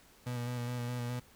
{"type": "tone with vibrato", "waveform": "35% pulse", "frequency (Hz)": 121.9, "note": "B2", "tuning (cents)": -22, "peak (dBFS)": -33, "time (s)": [0.26, 1.2], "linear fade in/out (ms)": 10, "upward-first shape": "square", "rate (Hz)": 4.8, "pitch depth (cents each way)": 21, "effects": ["pink hiss -61 dBFS RMS until 1.35 s"]}